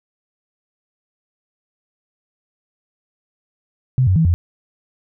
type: tone with pitch steps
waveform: sine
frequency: 128.8 / 93.4 / 162 / 86.6 Hz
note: C3 / F#2 / E3 / F2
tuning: -27 / +17 / -30 / -14 cents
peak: -11 dBFS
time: 3.98-4.34 s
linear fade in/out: 0 ms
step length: 90 ms
effects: none